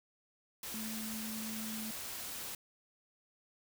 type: tone in noise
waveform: sine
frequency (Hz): 219.7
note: A3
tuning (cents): -2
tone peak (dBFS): -41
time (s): 0.74-1.91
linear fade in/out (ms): 2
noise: white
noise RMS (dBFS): -43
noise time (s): 0.63-2.55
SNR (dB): -1
effects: none